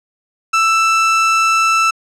30% pulse tone, 1325 Hz, E6, 9 cents sharp, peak -8 dBFS, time 0.53-1.91 s, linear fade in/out 10 ms, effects low-pass 7000 Hz 12 dB/octave

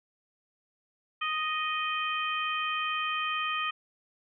harmonic tone, 622.3 Hz, D#5, in tune, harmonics 2 / 3 / 4 / 5, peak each -31 / -37 / -34 / -36 dBFS, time 1.21-3.71 s, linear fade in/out 10 ms, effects none

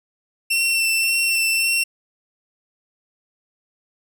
sawtooth tone with vibrato, 2699 Hz, E7, 40 cents sharp, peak -14 dBFS, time 0.5-1.84 s, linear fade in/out 10 ms, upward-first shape sine, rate 1.8 Hz, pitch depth 16 cents each way, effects none

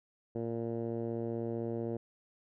10% pulse tone with low-pass filter, 115.8 Hz, A#2, 11 cents flat, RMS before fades -36 dBFS, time 0.35-1.97 s, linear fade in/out 5 ms, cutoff 460 Hz, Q 1.5, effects none

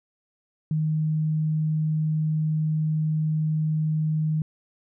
sine tone, 155.56 Hz, D#3, in tune, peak -21 dBFS, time 0.71-4.42 s, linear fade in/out 2 ms, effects none

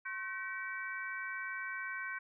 harmonic tone with a mistuned harmonic, 382 Hz, G4, 45 cents flat, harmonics 3 / 4 / 5 / 6, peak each -46 / -40 / -46 / -45 dBFS, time 0.05-2.19 s, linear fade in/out 10 ms, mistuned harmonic 3, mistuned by -110 cents, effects none

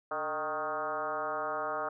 sine tone with frequency modulation, 932.3 Hz, A#5, in tune, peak -31 dBFS, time 0.11-1.89 s, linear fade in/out 5 ms, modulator 160 Hz, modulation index 2.9, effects none

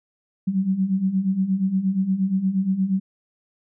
sine beating tone pair, 185 / 193.5 Hz, F#3 / G3, 0 / -22 cents, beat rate 8.5 Hz, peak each -25 / -20 dBFS, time 0.47-3 s, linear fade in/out 10 ms, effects none

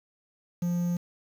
triangle tone with quantisation, 174.61 Hz, F3, in tune, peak -23 dBFS, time 0.62-0.97 s, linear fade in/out 5 ms, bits 8, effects none

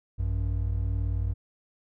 triangle tone pair together, 56.57 / 94.9 Hz, A1 / F#2, +49 / +44 cents, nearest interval major sixth, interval 895 cents, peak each -26 dBFS, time 0.18-1.34 s, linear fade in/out 20 ms, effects none

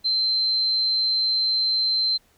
sine tone, 4108 Hz, C8, 33 cents flat, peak -19 dBFS, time 0.04-2.18 s, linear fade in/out 20 ms, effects pink hiss -61 dBFS RMS until 2.37 s

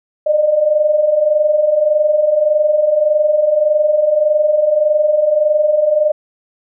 sine tone pair together, 587.3 / 609 Hz, D5 / D#5, 0 / -37 cents, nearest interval minor second, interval 63 cents, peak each -17 / -11 dBFS, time 0.26-6.12 s, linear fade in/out 10 ms, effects none

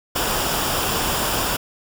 pink noise with comb filter, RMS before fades -22 dBFS, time 0.15-1.57 s, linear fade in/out 10 ms, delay 0.48 ms, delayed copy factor -0.5, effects none

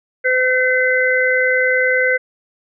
harmonic tone, 510 Hz, C5, 44 cents flat, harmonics 1 / 3 / 4, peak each -17 / -17 / -17 dBFS, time 0.24-2.18 s, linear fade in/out 20 ms, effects none

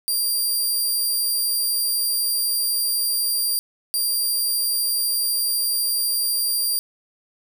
10% pulse tone bursts at uneven times, 4756 Hz, D8, 21 cents sharp, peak -13 dBFS, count 2, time 0.08-3.59 / 3.94-6.79 s, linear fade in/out 0 ms, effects 9-bit

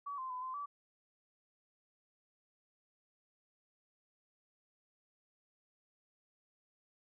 sine tone with pitch steps, 1138 / 1040 / 1007 / 1034 / 1152 Hz, C#6 / C6 / B5 / C6 / D6, +45 / -11 / +33 / -21 / -34 cents, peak -39 dBFS, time 0.06-0.66 s, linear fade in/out 10 ms, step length 120 ms, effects none

